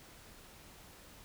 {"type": "silence", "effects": ["pink hiss -56 dBFS RMS until 1.24 s"]}